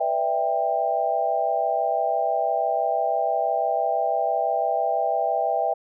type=chord; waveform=sine; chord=E minor seventh; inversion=second; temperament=just; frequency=494.4 / 593.3 / 659.3 / 791.1 Hz; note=B4 / D5 / E5 / G5; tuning=+2 / +18 / 0 / +16 cents; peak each=-30 / -29 / -24 / -24 dBFS; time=0-5.74 s; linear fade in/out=10 ms; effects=none